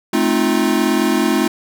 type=chord; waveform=square; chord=F dominant seventh; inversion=first; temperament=equal with one note detuned; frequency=216.6 / 261.6 / 311.1 / 349.2 Hz; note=A3 / C4 / Eb4 / F4; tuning=-27 / 0 / 0 / 0 cents; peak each=-20 dBFS; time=0.13-1.48 s; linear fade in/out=5 ms; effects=none